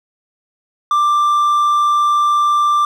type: tone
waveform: triangle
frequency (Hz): 1181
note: D6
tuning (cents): +9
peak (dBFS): -9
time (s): 0.91-2.85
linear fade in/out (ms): 2
effects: none